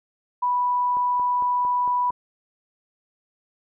sine tone, 985 Hz, B5, 5 cents flat, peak -19 dBFS, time 0.42-2.11 s, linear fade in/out 10 ms
click train, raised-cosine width 1 ms, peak -26 dBFS, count 6, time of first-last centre 0.97-2.104 s, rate 4.41 Hz
effects none

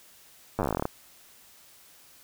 slowing click train, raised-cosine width 1 ms, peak -13 dBFS, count 16, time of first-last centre 0.59-0.854 s, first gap 9 ms, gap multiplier 1.09, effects white hiss -55 dBFS RMS until 2.23 s

